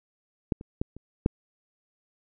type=clicks; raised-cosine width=3 ms; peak=-11 / -27 / -14 / -30 / -7 dBFS; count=5; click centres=0.522 / 0.611 / 0.815 / 0.966 / 1.261 s; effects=none